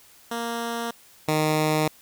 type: tone pair in turn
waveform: 10% pulse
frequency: 233.1 / 154.63 Hz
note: A#3 / D#3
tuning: 0 / -10 cents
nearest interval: perfect fifth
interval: 710 cents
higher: first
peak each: -19 / -12 dBFS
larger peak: second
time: 0.31-0.91 / 1.28-1.88 s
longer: neither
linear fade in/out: 5 ms
effects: white hiss -53 dBFS RMS until 2.01 s